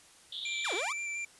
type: band-pass noise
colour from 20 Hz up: white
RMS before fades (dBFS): -40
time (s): 0.32-0.81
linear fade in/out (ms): 5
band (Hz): 3300 to 3800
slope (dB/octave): 96
type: tone with vibrato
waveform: square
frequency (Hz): 2351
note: D7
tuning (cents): +1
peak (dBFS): -35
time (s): 0.45-1.25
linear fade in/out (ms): 5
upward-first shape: square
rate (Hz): 5.7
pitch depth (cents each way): 13
type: exponential two-way sweep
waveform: sawtooth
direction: down then up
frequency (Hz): 2093 to 326.8 to 1324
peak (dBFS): -30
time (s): 0.64-0.93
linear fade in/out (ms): 10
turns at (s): 0.74
effects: white hiss -58 dBFS RMS until 1.39 s + resampled to 24000 Hz